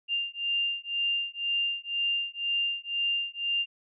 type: beating tone pair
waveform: sine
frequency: 2794 / 2796 Hz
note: F7 / F7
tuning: 0 / +1 cents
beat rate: 2 Hz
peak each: -30 dBFS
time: 0.08-3.66 s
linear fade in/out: 50 ms
effects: none